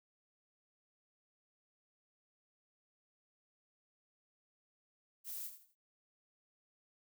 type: noise with echo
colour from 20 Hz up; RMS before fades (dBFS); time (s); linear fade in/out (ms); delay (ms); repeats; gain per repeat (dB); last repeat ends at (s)
violet; -44; 5.24-5.51; 50; 82; 3; -10; 5.756
effects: none